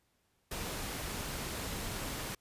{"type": "noise", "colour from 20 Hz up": "pink", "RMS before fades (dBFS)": -39, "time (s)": [0.51, 2.35], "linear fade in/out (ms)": 5, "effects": ["pink hiss -75 dBFS RMS until 2.4 s", "resampled to 32000 Hz"]}